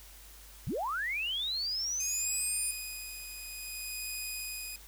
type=linear sweep; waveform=sine; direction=up; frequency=86.9 to 9500 Hz; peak=-31 dBFS; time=0.67-2.71 s; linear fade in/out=0 ms
type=tone with tremolo; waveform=10% pulse; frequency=2489 Hz; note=D#7; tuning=in tune; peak=-27 dBFS; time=2-4.76 s; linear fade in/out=2 ms; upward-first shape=sine; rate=0.57 Hz; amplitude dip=50%
effects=added 50 Hz sine -53 dBFS peak until 4.87 s + white hiss -54 dBFS RMS until 4.87 s